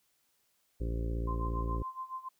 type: harmonic tone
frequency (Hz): 57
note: A#1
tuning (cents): -38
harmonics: 1 / 2 / 3 / 4 / 5 / 6 / 7 / 8 / 9 / 10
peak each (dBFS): -32 / -40 / -45 / -51 / -44 / -48 / -45 / -56 / -49 / -59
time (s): 0.8-1.83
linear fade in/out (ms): 10
type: tone with tremolo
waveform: sine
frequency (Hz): 1041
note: C6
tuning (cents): -9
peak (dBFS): -35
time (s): 1.27-2.29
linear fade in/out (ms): 10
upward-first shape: sine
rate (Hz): 7.1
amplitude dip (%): 85
effects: white hiss -74 dBFS RMS until 2.39 s